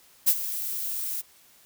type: noise with ADSR envelope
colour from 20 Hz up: violet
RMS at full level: -17 dBFS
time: 0.26-1.22 s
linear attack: 23 ms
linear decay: 58 ms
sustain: -14 dB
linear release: 21 ms
effects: white hiss -57 dBFS RMS until 1.65 s